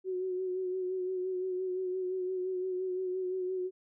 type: tone with vibrato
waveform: sine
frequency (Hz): 370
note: F#4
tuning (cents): 0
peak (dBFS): -31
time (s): 0.04-3.71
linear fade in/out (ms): 50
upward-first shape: sine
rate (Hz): 5.8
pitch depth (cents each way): 32
effects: none